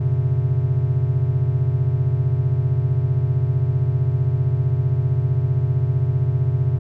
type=chord; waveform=triangle; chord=F# suspended fourth; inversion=none; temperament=just; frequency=92.5 / 123.33 / 138.75 Hz; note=F#2 / B2 / C#3; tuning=0 / -2 / +2 cents; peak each=-23 / -17 / -19 dBFS; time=0-6.79 s; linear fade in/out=10 ms; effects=none